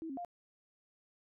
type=tone with pitch steps; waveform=sine; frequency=324.7 / 269.4 / 701 Hz; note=E4 / C#4 / F5; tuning=-26 / -49 / +6 cents; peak=-39 dBFS; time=0.02-0.248 s; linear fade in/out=0 ms; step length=76 ms; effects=none